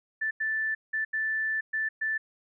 sine tone bursts at uneven times, 1760 Hz, A6, in tune, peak -26 dBFS, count 6, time 0.21-0.31 / 0.4-0.75 / 0.93-1.05 / 1.13-1.61 / 1.73-1.89 / 2.01-2.18 s, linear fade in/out 10 ms, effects none

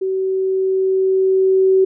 sine tone with level ramp, 380 Hz, F#4, 46 cents sharp, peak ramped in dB -17 to -9 dBFS, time 0.01-1.85 s, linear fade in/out 10 ms, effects none

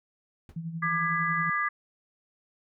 brown noise with exponential decay, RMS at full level -41 dBFS, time 0.49-0.6 s, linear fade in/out 2 ms, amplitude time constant 22 ms
sine tone with tremolo, 164.81 Hz, E3, in tune, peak -30 dBFS, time 0.56-1.5 s, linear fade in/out 5 ms, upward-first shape sine, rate 11 Hz, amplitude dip 60%
sine chord, G# diminished, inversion second, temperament just, 1196.1 / 1661.2 / 1993.5 Hz, D6 / G#6 / B6, +31 / 0 / +16 cents, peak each -28 / -30 / -31 dBFS, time 0.82-1.69 s, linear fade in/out 10 ms
effects none

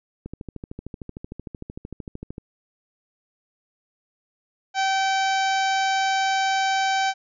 click train, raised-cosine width 3 ms, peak -21 dBFS, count 29, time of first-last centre 0.26-2.381 s, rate 13.2 Hz
harmonic tone, 772 Hz, G5, 27 cents flat, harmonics 1 / 2 / 3 / 4 / 5 / 6 / 7 / 8 / 9, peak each -21 / -27 / -31 / -33 / -35 / -37 / -38 / -39 / -40 dBFS, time 4.74-7.14 s, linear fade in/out 50 ms
effects none

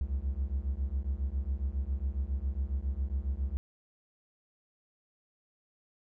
triangle beating tone pair, 64 / 71.3 Hz, C2 / C#2, -38 / +49 cents, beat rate 7.3 Hz, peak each -31 dBFS, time 0.01-3.57 s, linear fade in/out 0 ms, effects none

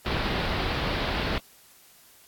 pink low-pass noise, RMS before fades -28 dBFS, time 0.06-1.38 s, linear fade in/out 0 ms, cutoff 4600 Hz, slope 48 dB/octave, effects white hiss -55 dBFS RMS until 2.27 s + AAC 64 kbps

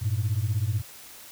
sine beating tone pair, 98 / 114 Hz, G2 / A#2, 0 / -38 cents, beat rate 16 Hz, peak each -25 / -25 dBFS, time 0.01-0.82 s, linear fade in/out 20 ms, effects tanh soft clip ceiling -18 dBFS + white hiss -46 dBFS RMS until 1.31 s

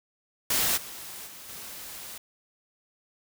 white noise with level steps, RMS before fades -25 / -41 / -45 / -41 dBFS, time 0.5-2.18 s, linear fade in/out 5 ms, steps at 0.76 / 1.26 / 1.48 s, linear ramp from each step 20 ms, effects none

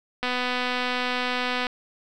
click train, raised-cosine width 0.3 ms, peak -11 dBFS, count 359, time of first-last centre 0.23-1.668 s, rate 249 Hz, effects none

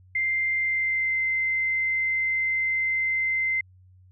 sine tone with pitch glide, 2093 to 2075 Hz, C7 to C7, 0 to -15 cents, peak -22 dBFS, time 0.15-3.61 s, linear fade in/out 5 ms, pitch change -15 cents, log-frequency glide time 0.56-1.19 s, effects added 92 Hz sine -51 dBFS peak until 4.11 s

